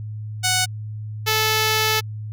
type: tone pair in turn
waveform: 5% pulse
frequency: 740 / 435.5 Hz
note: F#5 / A4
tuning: 0 / -18 cents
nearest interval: major sixth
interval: 918 cents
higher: first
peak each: -6 dBFS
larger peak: neither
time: 0.43-0.66 / 1.26-2.01 s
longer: second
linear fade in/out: 20 ms
effects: added 107 Hz sine -28 dBFS peak until 2.32 s